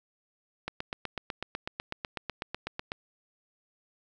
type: click train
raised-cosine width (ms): 0.3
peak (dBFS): -17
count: 19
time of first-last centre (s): 0.68-2.919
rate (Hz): 8.04
effects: none